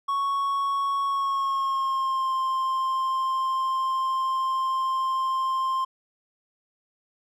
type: tone with pitch glide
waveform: triangle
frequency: 1109 to 1052.2 Hz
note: C#6 to C6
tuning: 0 to +9 cents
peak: -21 dBFS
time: 0.08-5.85 s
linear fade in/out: 10 ms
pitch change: -91 cents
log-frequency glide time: 1.05-2.34 s
effects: none